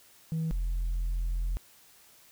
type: tone pair in turn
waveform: sine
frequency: 161.2 / 42.7 Hz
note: E3 / F1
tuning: -38 / -38 cents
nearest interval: octave + major seventh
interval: 2300 cents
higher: first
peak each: -26 / -25 dBFS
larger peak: second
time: 0.32-0.51 / 0.51-1.57 s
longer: second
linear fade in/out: 0 ms
effects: tanh soft clip ceiling -26 dBFS + white hiss -58 dBFS RMS until 2.31 s